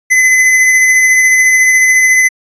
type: tone with tremolo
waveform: square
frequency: 2029 Hz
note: B6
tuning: 46 cents sharp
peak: -5 dBFS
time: 0.1-2.29 s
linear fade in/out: 20 ms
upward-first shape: sine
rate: 14 Hz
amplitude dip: 25%
effects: resampled to 22050 Hz